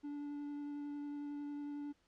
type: tone with vibrato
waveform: triangle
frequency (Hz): 290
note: D4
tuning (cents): -22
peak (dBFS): -39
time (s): 0.03-1.93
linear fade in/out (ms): 20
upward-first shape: sine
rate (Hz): 11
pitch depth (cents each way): 9
effects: pink hiss -75 dBFS RMS until 2.07 s + low-pass 6000 Hz 12 dB/octave